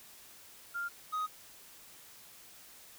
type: tone pair in turn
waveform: sine / triangle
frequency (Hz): 1396.9 / 1253.3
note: F6 / D#6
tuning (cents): 0 / +12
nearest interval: major second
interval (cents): 188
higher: first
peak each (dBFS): -34 / -30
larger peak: second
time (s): 0.74-0.89 / 1.12-1.27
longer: neither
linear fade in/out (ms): 20
effects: white hiss -55 dBFS RMS until 2.98 s